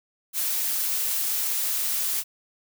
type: noise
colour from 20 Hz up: blue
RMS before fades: -26 dBFS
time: 0.33-2.24 s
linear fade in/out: 50 ms
effects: none